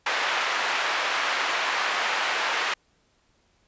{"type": "band-pass noise", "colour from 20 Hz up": "white", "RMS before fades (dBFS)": -26, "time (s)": [0.06, 2.74], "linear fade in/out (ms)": 5, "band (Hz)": [750, 2100], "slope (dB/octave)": 12, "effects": ["pink hiss -66 dBFS RMS until 3.67 s", "resampled to 16000 Hz"]}